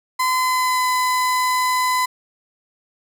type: tone with pitch glide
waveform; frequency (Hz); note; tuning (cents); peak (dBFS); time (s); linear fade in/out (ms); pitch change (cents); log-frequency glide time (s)
35% pulse; 1022 to 1009.1; C6 to B5; -41 to +37; -15; 0.19-2.06; 10; -22; 0.37-0.88
effects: none